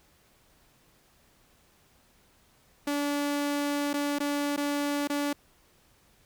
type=tone with dropouts; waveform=sawtooth; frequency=288.2 Hz; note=D4; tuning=33 cents flat; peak=-23 dBFS; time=2.87-5.33 s; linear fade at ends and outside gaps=5 ms; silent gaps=3.932-3.939 / 4.187-4.202 / 4.564-4.575 / 5.075-5.098 s; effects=pink hiss -63 dBFS RMS until 6.25 s